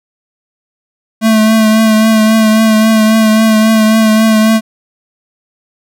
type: tone with vibrato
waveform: square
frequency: 219.3 Hz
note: A3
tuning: 6 cents flat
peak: -6 dBFS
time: 1.21-4.61 s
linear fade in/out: 50 ms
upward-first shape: triangle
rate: 3.7 Hz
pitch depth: 31 cents each way
effects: none